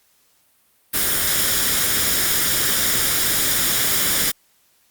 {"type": "noise with comb filter", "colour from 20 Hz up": "white", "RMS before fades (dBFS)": -19, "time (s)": [0.93, 4.32], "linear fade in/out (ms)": 20, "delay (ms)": 0.57, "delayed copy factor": 0.5, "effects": ["white hiss -60 dBFS RMS until 4.9 s", "Opus 48 kbps"]}